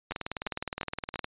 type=two click trains; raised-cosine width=0.3 ms; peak=-16 / -17 dBFS; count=4 / 23; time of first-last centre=0.12-1.158 / 0.11-1.244 s; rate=2.89 / 19.4 Hz; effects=resampled to 8000 Hz